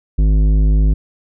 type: tone with tanh clipping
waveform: triangle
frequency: 51.91 Hz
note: G#1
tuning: in tune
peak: -11 dBFS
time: 0.18-0.94 s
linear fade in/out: 10 ms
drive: 16 dB
effects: none